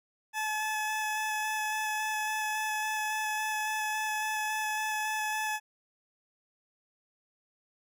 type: tone with vibrato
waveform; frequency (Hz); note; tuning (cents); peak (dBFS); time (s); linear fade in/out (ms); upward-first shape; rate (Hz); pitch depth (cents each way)
20% pulse; 860; A5; -40; -25; 0.33-5.6; 50; square; 3.6; 8
effects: none